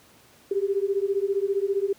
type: beating tone pair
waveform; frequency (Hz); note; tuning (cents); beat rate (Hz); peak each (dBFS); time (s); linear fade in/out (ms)
sine; 388.4 / 403.4; G4 / G4; -16 / +50; 15; -25; 0.51-1.93; 5
effects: pink hiss -55 dBFS RMS until 1.98 s + high-pass 100 Hz 12 dB/octave